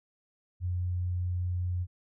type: tone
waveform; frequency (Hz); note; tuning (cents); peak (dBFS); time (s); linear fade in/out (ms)
sine; 89.5; F2; +43; -28; 0.6-1.87; 50
effects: none